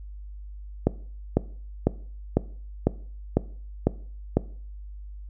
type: click train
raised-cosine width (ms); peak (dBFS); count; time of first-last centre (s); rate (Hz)
2; -5; 8; 0.87-4.37; 2
effects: noise-tail reverb RT60 0.5 s tail -19 dB re dry + added 50 Hz sine -37 dBFS peak until 5.29 s